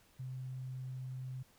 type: tone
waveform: sine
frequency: 129.2 Hz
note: C3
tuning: 21 cents flat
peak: -40 dBFS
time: 0.19-1.43 s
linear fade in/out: 10 ms
effects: pink hiss -67 dBFS RMS until 1.58 s